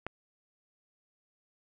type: click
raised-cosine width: 0.5 ms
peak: -20 dBFS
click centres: 0.066 s
effects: none